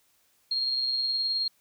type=tone with tremolo; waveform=sine; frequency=4243 Hz; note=C8; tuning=23 cents sharp; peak=-24 dBFS; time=0.51-1.48 s; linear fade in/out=5 ms; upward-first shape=sine; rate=19 Hz; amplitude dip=25%; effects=white hiss -67 dBFS RMS until 1.6 s